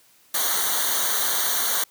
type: noise with comb filter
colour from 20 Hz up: white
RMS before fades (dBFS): -23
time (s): 0.34-1.84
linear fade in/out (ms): 5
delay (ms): 0.39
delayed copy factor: -1
effects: white hiss -57 dBFS RMS until 1.9 s + high-pass 80 Hz 12 dB/octave